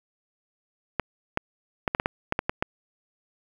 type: clicks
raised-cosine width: 0.5 ms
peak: -8 dBFS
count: 10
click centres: 0.997 / 1.374 / 1.878 / 1.949 / 1.999 / 2.059 / 2.324 / 2.391 / 2.495 / 2.625 s
effects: 7-bit